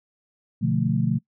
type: chord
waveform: sine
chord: B half-diminished seventh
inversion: none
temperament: equal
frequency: 123.47 / 146.83 / 174.61 / 220 Hz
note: B2 / D3 / F3 / A3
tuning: 0 / 0 / 0 / 0 cents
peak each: -25 dBFS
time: 0.61-1.19 s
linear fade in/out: 20 ms
effects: noise-tail reverb RT60 0.1 s tail -23 dB re dry